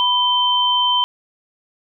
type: tone pair together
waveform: sine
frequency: 987.8 / 3101 Hz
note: B5 / G7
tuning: 0 / -19 cents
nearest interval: octave + minor sixth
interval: 1981 cents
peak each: -17 / -16 dBFS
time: 0-1.04 s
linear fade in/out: 0 ms
effects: none